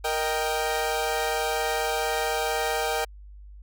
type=chord; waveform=sawtooth; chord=Eb major; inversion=second; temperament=equal; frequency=466.2 / 622.3 / 784 Hz; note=Bb4 / Eb5 / G5; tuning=0 / 0 / 0 cents; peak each=-25 / -27 / -24 dBFS; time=0.04-3.05 s; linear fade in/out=10 ms; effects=added 50 Hz sine -42 dBFS peak until 3.62 s